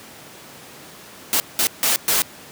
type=noise bursts at uneven times; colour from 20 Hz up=white; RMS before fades=-18 dBFS; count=4; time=1.33-1.4 / 1.59-1.67 / 1.83-1.96 / 2.08-2.22 s; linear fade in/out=0 ms; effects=pink hiss -41 dBFS RMS until 2.51 s + high-pass 150 Hz 12 dB/octave